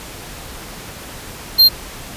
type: tone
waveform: square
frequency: 4186 Hz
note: C8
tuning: in tune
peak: -6 dBFS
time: 1.58-1.69 s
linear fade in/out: 20 ms
effects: pink hiss -33 dBFS RMS until 2.16 s + resampled to 32000 Hz